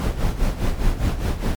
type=noise with tremolo; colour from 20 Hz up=brown; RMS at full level=-18 dBFS; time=0-1.55 s; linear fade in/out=0 ms; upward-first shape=sine; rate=4.9 Hz; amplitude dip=70%; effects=MP3 96 kbps